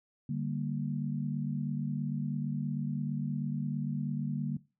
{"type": "chord", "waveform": "sine", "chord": "G minor", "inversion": "second", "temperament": "equal", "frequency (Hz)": [146.83, 196, 233.1], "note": ["D3", "G3", "Bb3"], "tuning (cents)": [0, 0, 0], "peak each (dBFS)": [-33, -38, -36], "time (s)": [0.29, 4.57], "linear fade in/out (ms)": 5, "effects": ["noise-tail reverb RT60 0.3 s tail -19 dB re dry"]}